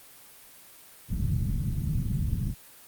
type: low-pass noise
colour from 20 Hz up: white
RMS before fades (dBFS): -28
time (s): 1.08-2.55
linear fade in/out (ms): 50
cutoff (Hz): 160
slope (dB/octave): 24
effects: white hiss -51 dBFS RMS until 2.87 s + Opus 32 kbps